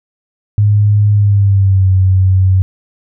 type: tone with pitch glide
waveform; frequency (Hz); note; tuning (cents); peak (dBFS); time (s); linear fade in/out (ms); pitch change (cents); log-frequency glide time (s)
sine; 103.83 to 94.12; G#2 to F#2; 0 to +30; -6; 0.58-2.62; 0; -170; 1.12-1.9
effects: none